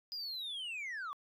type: linear sweep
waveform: sine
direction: down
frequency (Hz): 4978 to 1099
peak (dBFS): -36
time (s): 0.12-1.13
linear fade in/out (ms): 0
effects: tanh soft clip ceiling -38 dBFS + 13-bit